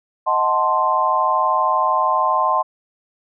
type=chord; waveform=sine; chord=D# diminished seventh; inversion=none; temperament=equal with one note detuned; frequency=627.3 / 740 / 880 / 1046.5 Hz; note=D#5 / F#5 / A5 / C6; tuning=+14 / 0 / 0 / 0 cents; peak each=-23 / -23 / -21 / -17 dBFS; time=0.26-2.63 s; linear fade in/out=20 ms; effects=none